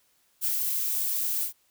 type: noise with ADSR envelope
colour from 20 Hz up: violet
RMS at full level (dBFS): -26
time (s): 0.41-1.53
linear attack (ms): 37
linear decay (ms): 110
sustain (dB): -2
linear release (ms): 98
effects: white hiss -67 dBFS RMS until 1.7 s